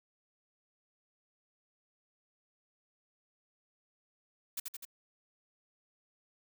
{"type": "noise with echo", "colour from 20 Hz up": "blue", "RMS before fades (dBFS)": -37, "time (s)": [4.57, 4.6], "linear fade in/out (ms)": 5, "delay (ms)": 84, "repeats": 3, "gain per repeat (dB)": -3, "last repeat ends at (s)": 4.852, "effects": []}